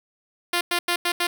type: tone bursts at uneven times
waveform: 5% pulse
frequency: 349.2 Hz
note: F4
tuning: in tune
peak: -9 dBFS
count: 5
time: 0.53-0.61 / 0.71-0.79 / 0.88-0.96 / 1.05-1.12 / 1.2-1.27 s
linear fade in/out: 5 ms
effects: none